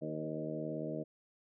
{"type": "harmonic tone with a mistuned harmonic", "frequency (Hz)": 77.78, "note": "D#2", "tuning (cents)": 0, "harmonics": [2, 3, 4, 5, 6, 7, 8], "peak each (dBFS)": [-43, -45, -42, -47, -45, -47, -43], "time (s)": [0.01, 1.04], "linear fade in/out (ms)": 20, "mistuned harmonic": 6, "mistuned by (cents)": 23, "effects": []}